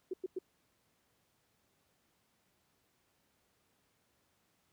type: tone bursts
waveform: sine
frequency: 370 Hz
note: F#4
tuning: in tune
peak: -34 dBFS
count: 3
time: 0.11-0.388 s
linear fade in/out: 5 ms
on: 26 ms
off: 100 ms
effects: pink hiss -75 dBFS RMS until 4.72 s + high-pass 80 Hz 12 dB/octave